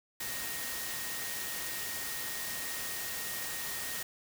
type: tone in noise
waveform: sine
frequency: 1864.7 Hz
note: A#6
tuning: in tune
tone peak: -44 dBFS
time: 0.2-4.03 s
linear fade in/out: 5 ms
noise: white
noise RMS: -38 dBFS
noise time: 0.2-4.03 s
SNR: -9 dB
effects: none